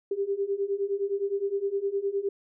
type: beating tone pair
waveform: sine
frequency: 392 / 401.7 Hz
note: G4 / G4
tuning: 0 / +42 cents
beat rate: 9.7 Hz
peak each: -30 / -28 dBFS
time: 0.11-2.29 s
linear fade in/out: 5 ms
effects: none